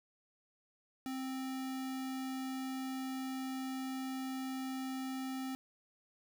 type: tone with sample-and-hold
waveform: sine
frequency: 262.7 Hz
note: C4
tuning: 7 cents sharp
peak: -37 dBFS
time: 1.06-5.55 s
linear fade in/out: 0 ms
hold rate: 1050 Hz
effects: none